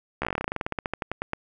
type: slowing click train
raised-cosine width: 0.5 ms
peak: -12 dBFS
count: 24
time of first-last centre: 0.22-1.334 s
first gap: 14 ms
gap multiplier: 1.1
effects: none